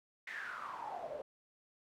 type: noise with band-pass filter sweep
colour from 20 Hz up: pink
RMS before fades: -44 dBFS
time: 0.27-1.22 s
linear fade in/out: 5 ms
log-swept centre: 2000 to 530 Hz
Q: 9.3
effects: none